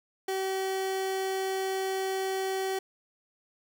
30% pulse tone, 382.3 Hz, G4, 43 cents flat, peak -26 dBFS, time 0.28-2.79 s, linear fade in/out 5 ms, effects none

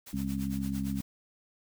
white noise with tremolo, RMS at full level -46 dBFS, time 0.06-1.02 s, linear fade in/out 10 ms, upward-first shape sine, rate 8.8 Hz, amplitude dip 85%
harmonic tone, 67.6 Hz, C#2, 43 cents flat, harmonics 1 / 2 / 3 / 4, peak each -39 / -39 / -32 / -36 dBFS, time 0.13-1.01 s, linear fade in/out 5 ms
effects none

